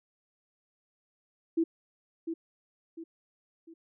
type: tone with echo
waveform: sine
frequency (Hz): 329.6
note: E4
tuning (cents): 0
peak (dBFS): -23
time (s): 1.57-1.64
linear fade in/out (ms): 10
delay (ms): 700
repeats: 3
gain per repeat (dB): -8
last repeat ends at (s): 3.74
effects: none